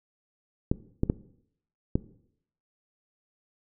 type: clicks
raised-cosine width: 3 ms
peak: -10 dBFS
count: 4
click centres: 0.715 / 1.034 / 1.099 / 1.955 s
effects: noise-tail reverb RT60 0.7 s tail -18 dB re dry